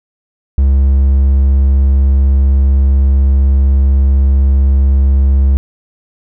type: tone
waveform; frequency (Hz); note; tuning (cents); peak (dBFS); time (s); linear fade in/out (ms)
triangle; 67.9; C#2; -35; -4; 0.58-5.57; 0
effects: none